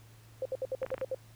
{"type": "tone bursts", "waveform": "sine", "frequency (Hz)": 523.3, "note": "C5", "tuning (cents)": 0, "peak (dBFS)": -30, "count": 8, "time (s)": [0.42, 1.147], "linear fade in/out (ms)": 2, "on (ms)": 34, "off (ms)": 65}
{"type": "clicks", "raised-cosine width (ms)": 0.5, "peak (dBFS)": -26, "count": 6, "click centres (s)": [0.83, 0.864, 0.904, 0.942, 0.98, 1.013]}
{"effects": ["added 112 Hz sine -54 dBFS peak until 1.35 s", "pink hiss -61 dBFS RMS until 1.35 s"]}